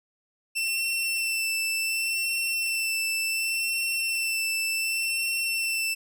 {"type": "tone with vibrato", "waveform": "sawtooth", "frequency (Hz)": 2681, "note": "E7", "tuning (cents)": 29, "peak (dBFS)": -22, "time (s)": [0.55, 5.95], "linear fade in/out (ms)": 20, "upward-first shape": "sine", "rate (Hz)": 0.68, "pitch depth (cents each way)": 18, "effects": []}